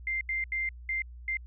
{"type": "tone bursts at uneven times", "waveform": "sine", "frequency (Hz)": 2093, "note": "C7", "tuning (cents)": 0, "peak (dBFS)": -28, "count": 5, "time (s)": [[0.07, 0.21], [0.29, 0.44], [0.52, 0.69], [0.89, 1.02], [1.28, 1.37]], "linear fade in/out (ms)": 2, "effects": ["added 60 Hz sine -43 dBFS peak until 1.46 s"]}